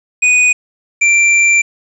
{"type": "tone pair in turn", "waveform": "square", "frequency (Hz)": [2480, 2356], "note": ["D#7", "D7"], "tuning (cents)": [-6, 5], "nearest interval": "minor second", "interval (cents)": 89, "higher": "first", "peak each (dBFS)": -8, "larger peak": "neither", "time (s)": [[0.22, 0.53], [1.01, 1.62]], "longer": "second", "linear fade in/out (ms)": 10, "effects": ["resampled to 22050 Hz", "7-bit"]}